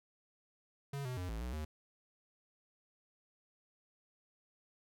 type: tone with pitch steps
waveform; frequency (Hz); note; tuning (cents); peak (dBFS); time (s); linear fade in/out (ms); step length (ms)
square; 140 / 126.4 / 90.4 / 55.3 / 61.6 / 76.9; C#3 / B2 / F#2 / A1 / B1 / D#2; +18 / +41 / -40 / +9 / -4 / -20; -39; 0.93-1.65; 5; 120
effects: none